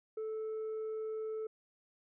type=tone with tanh clipping; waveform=sine; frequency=437.6 Hz; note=A4; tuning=9 cents flat; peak=-37 dBFS; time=0.17-1.47 s; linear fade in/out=5 ms; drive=2 dB; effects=none